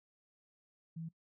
sine tone, 163.6 Hz, E3, 13 cents flat, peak -40 dBFS, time 0.96-1.09 s, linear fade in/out 10 ms, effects noise-tail reverb RT60 0.1 s tail -19 dB re dry

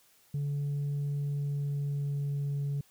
sine tone with pitch glide, 143.4 to 141.92 Hz, D3 to C#3, -41 to +41 cents, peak -27 dBFS, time 0.34-2.81 s, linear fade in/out 5 ms, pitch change -18 cents, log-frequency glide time 1.18-2.64 s, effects tanh soft clip ceiling -28 dBFS + white hiss -64 dBFS RMS until 2.9 s

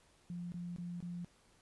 sine tone bursts, 174.61 Hz, F3, in tune, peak -40 dBFS, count 4, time 0.3-1.246 s, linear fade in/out 0 ms, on 220 ms, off 22 ms, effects pink hiss -68 dBFS RMS until 1.61 s + resampled to 24000 Hz

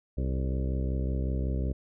harmonic tone with a mistuned harmonic, 65.41 Hz, C2, in tune, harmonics 1 / 2 / 3 / 4 / 5 / 6 / 7 / 8 / 9, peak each -28 / -34 / -38 / -40 / -42 / -44 / -45 / -46 / -47 dBFS, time 0.17-1.73 s, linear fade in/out 10 ms, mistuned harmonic 7, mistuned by -47 cents, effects none

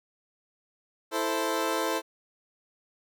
20% pulse chord, A minor, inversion second, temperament equal, 329.6 / 440 / 523.3 Hz, E4 / A4 / C5, 0 / 0 / 0 cents, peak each -26 dBFS, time 1.11-2.02 s, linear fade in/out 50 ms, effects none

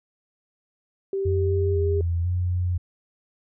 sine tone with pitch glide, 390 to 402.1 Hz, G4 to G4, -9 to +44 cents, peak -23 dBFS, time 1.13-2.01 s, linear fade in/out 2 ms, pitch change +53 cents, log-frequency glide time 1.36-1.87 s
sine tone with vibrato, 87.31 Hz, F2, in tune, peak -21 dBFS, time 1.25-2.78 s, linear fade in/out 10 ms, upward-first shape square, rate 1 Hz, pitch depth 43 cents each way
effects none

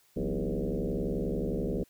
sine tone with frequency modulation, 116.5 Hz, A#2, 1 cent flat, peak -28 dBFS, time 0.16-1.84 s, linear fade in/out 10 ms, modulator 71.4 Hz, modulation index 5.7, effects white hiss -65 dBFS RMS until 1.89 s

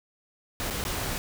pink noise with dropouts, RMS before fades -31 dBFS, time 0.6-1.18 s, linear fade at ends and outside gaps 0 ms, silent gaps 0.701-0.707 / 0.84-0.851 s, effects none

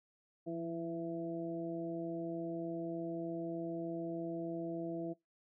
harmonic tone with a mistuned harmonic, 166.6 Hz, E3, 19 cents sharp, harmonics 1 / 2 / 3 / 4, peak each -45 / -39 / -48 / -44 dBFS, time 0.46-5.14 s, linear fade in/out 20 ms, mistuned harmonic 1, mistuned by +33 cents, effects noise-tail reverb RT60 0.2 s tail -24 dB re dry

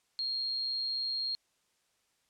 sine tone, 4241 Hz, C8, 23 cents sharp, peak -31 dBFS, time 0.19-1.35 s, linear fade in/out 0 ms, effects white hiss -74 dBFS RMS until 2.29 s + low-pass 9000 Hz 12 dB/octave

